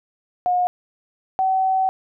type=tone pair in turn; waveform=sine; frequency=720 / 760.1 Hz; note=F#5 / F#5; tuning=-47 / +46 cents; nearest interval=minor second; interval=93 cents; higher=second; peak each=-16 dBFS; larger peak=neither; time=0.46-0.67 / 1.39-1.89 s; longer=second; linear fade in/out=0 ms; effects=none